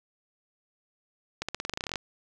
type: accelerating click train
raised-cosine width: 0.2 ms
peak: -14 dBFS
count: 15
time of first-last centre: 1.42-1.958 s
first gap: 66 ms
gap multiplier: 0.91
effects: none